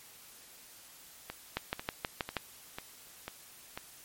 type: two click trains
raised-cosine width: 0.3 ms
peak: -15 / -22 dBFS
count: 6 / 6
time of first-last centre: 1.57-2.367 / 1.3-3.775 s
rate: 6.27 / 2.02 Hz
effects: white hiss -54 dBFS RMS until 4.04 s + MP3 64 kbps